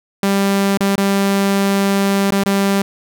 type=tone with dropouts; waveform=sawtooth; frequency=197.5 Hz; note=G3; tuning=13 cents sharp; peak=-9 dBFS; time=0.23-2.82 s; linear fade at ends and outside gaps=2 ms; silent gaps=0.774-0.806 / 0.957-0.979 / 2.307-2.322 / 2.436-2.46 s; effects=none